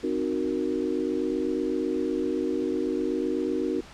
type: chord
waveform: sine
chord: C half-diminished seventh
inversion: none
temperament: equal with one note detuned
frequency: 261.6 / 309.5 / 370 / 466.2 Hz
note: C4 / Eb4 / Gb4 / Bb4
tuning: 0 / -9 / 0 / 0 cents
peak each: -31 / -29 / -29 / -32 dBFS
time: 0.03-3.81 s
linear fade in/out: 10 ms
effects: pink hiss -47 dBFS RMS until 3.93 s + low-pass 6000 Hz 12 dB/octave